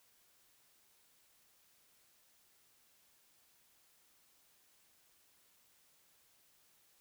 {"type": "silence", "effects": ["white hiss -70 dBFS RMS until 7 s"]}